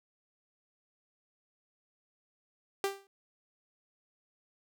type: tone with exponential decay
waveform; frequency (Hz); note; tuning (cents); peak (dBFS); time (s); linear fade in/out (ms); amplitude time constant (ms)
sawtooth; 393.9; G4; +8; -22; 2.84-3.07; 1; 48
effects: none